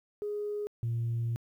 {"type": "tone pair in turn", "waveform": "sine", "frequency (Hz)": [415.3, 116.54], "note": ["G#4", "A#2"], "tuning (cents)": [0, 0], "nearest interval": "octave + minor seventh", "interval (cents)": 2200, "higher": "first", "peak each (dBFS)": [-31, -27], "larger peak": "second", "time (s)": [[0.22, 0.67], [0.83, 1.36]], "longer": "second", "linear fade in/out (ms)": 0, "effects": ["tanh soft clip ceiling -26 dBFS", "11-bit"]}